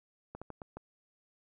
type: slowing click train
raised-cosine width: 1 ms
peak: -29 dBFS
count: 5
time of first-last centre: 0.35-0.77 s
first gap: 66 ms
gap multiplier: 1.32
effects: none